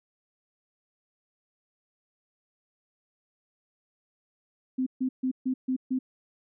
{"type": "tone bursts", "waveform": "sine", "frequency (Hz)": 258.5, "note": "C4", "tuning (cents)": -21, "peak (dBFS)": -24, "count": 6, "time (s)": [4.78, 5.99], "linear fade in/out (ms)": 10, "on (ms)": 85, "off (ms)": 140, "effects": []}